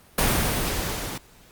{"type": "noise with level ramp", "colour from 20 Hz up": "pink", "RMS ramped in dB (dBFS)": [-19, -33], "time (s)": [0.18, 1.18], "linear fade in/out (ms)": 5, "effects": ["pink hiss -53 dBFS RMS until 1.51 s", "Opus 32 kbps"]}